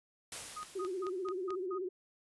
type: noise with exponential decay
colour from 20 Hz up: white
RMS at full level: -41 dBFS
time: 0.32-1.66 s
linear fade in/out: 1 ms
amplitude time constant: 290 ms
type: tone bursts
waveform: sine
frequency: 1244.5 Hz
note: D#6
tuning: in tune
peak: -40 dBFS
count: 6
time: 0.56-1.784 s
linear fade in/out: 10 ms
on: 79 ms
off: 150 ms
type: click train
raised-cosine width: 0.2 ms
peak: -30 dBFS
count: 5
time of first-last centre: 0.63-1.505 s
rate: 4.57 Hz
type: tone with vibrato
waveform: sine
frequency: 371.8 Hz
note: F#4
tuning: 8 cents sharp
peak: -35 dBFS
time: 0.75-1.89 s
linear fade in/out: 10 ms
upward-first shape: sine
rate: 16 Hz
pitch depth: 94 cents each way
effects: resampled to 24000 Hz